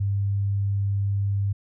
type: tone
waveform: sine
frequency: 99.7 Hz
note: G2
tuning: 30 cents sharp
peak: -21 dBFS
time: 0-1.53 s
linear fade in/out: 10 ms
effects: none